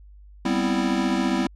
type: chord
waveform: square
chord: C major seventh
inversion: second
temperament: equal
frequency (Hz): 196 / 246.9 / 261.6 / 329.6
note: G3 / B3 / C4 / E4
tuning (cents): 0 / 0 / 0 / 0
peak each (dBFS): -27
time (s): 0.45-1.47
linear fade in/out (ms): 5
effects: added 50 Hz sine -44 dBFS peak until 1.55 s + low-pass 6000 Hz 12 dB/octave